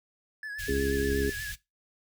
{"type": "tone with vibrato", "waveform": "triangle", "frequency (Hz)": 1699, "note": "G#6", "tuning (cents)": 39, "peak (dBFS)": -33, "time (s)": [0.43, 1.52], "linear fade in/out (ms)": 2, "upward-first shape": "sine", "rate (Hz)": 8.3, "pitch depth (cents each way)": 48}
{"type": "band-stop noise", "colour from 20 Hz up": "pink", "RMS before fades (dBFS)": -40, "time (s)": [0.58, 1.56], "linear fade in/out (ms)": 20, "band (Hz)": [110, 2200], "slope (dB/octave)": 24}
{"type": "harmonic tone", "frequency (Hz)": 68.6, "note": "C#2", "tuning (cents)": -17, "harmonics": [1, 2, 3, 4, 5, 6], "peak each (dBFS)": [-32, -39, -38, -32, -37, -29], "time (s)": [0.68, 1.3], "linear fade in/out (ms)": 5}
{"effects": ["noise-tail reverb RT60 0.2 s tail -18 dB re dry"]}